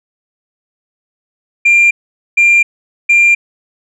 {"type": "tone bursts", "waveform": "sine", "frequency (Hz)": 2387, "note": "D7", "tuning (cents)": 28, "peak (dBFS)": -3, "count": 3, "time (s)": [1.65, 3.35], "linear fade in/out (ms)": 10, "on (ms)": 260, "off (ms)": 460, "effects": ["tanh soft clip ceiling -3 dBFS"]}